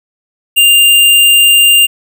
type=tone with sample-and-hold; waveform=sine; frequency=2798 Hz; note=F7; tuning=3 cents sharp; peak=-3 dBFS; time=0.56-1.87 s; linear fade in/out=20 ms; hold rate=11025 Hz; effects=none